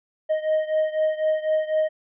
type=beating tone pair; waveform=triangle; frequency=622.3 / 626.3 Hz; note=D#5 / D#5; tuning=0 / +11 cents; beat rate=4 Hz; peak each=-20 / -23 dBFS; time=0.29-1.89 s; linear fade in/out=20 ms; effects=resampled to 8000 Hz